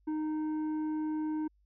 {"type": "tone with tanh clipping", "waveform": "sine", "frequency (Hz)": 309.1, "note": "D#4", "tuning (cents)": -11, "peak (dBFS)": -32, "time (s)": [0.07, 1.48], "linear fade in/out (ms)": 10, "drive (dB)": 7, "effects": ["added 50 Hz sine -65 dBFS peak until 1.65 s"]}